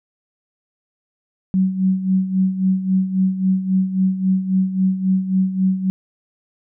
sine tone with tremolo, 188.5 Hz, F#3, 32 cents sharp, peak -12 dBFS, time 1.54-5.9 s, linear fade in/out 0 ms, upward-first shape sine, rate 3.7 Hz, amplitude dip 70%, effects none

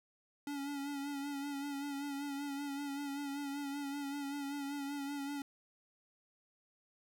square tone with vibrato, 282.4 Hz, C#4, 32 cents sharp, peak -39 dBFS, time 0.47-5.42 s, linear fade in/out 2 ms, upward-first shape sine, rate 5.2 Hz, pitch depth 38 cents each way, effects none

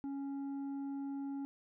triangle tone with tanh clipping, 277.2 Hz, C#4, in tune, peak -39 dBFS, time 0.04-1.45 s, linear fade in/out 0 ms, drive 10 dB, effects none

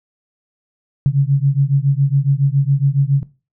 sine beating tone pair, 135.8 / 143 Hz, C#3 / D3, -35 / -46 cents, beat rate 7.2 Hz, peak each -14 / -14 dBFS, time 1.06-3.23 s, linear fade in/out 0 ms, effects noise-tail reverb RT60 0.3 s tail -18 dB re dry

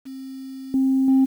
sine tone with level steps, 265.5 Hz, C4, 25 cents sharp, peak -32 / -15 / -11 dBFS, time 0.05-1.26 s, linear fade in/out 20 ms, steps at 0.74 / 1.08 s, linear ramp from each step 2 ms, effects tanh soft clip ceiling -11 dBFS + 8-bit

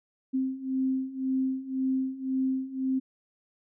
sine beating tone pair, 261.6 / 263.5 Hz, C4 / C4, 0 / +12 cents, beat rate 1.9 Hz, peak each -31 / -28 dBFS, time 0.33-3 s, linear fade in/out 20 ms, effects none

